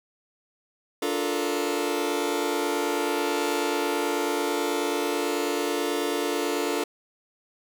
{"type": "chord", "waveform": "sawtooth", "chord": "Bb major seventh", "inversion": "first", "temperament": "just", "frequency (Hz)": [291.4, 349.6, 437, 466.2], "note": ["D4", "F4", "A4", "Bb4"], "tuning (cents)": [-13, 2, -12, 0], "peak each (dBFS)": [-26, -26, -25, -28], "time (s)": [1.02, 6.84], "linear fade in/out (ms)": 5, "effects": []}